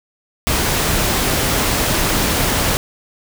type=noise; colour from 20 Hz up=pink; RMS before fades=-17 dBFS; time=0.47-2.77 s; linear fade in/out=0 ms; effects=none